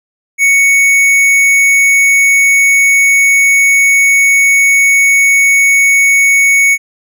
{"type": "tone with tanh clipping", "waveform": "sine", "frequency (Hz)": 2223, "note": "C#7", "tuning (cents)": 4, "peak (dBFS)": -7, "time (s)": [0.38, 6.78], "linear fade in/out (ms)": 50, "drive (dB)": 14, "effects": []}